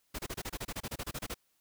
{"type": "noise bursts", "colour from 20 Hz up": "pink", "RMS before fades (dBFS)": -38, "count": 16, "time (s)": [0.14, 1.344], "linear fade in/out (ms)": 10, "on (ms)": 49, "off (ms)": 28, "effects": ["white hiss -74 dBFS RMS until 1.6 s"]}